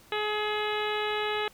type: harmonic tone with a mistuned harmonic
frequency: 422.7 Hz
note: G#4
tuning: 31 cents sharp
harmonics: 1 / 2 / 3 / 4 / 5 / 6 / 7 / 8 / 9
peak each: -31 / -34 / -36 / -37 / -38 / -39 / -39 / -40 / -41 dBFS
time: 0.12-1.48 s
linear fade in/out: 2 ms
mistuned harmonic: 9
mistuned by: +34 cents
effects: pink hiss -56 dBFS RMS until 1.53 s